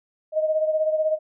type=beating tone pair; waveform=sine; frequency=622.3 / 638.3 Hz; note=D#5 / D#5; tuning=0 / +44 cents; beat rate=16 Hz; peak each=-20 / -27 dBFS; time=0.32-1.19 s; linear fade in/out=50 ms; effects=none